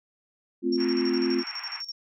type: chord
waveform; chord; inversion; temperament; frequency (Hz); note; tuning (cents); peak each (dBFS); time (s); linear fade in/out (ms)
sine; F major; first; equal; 220 / 261.6 / 349.2; A3 / C4 / F4; 0 / 0 / 0; -31 / -26 / -25; 0.62-1.44; 50
type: tone with tremolo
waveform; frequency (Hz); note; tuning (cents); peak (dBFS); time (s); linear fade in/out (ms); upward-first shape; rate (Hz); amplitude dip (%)
sine; 5510; F8; -24; -31; 0.72-1.92; 10; square; 12; 75
type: band-pass noise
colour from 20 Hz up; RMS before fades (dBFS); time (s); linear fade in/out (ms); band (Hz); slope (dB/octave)
white; -41; 0.77-1.83; 50; 810 to 2600; 48
effects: none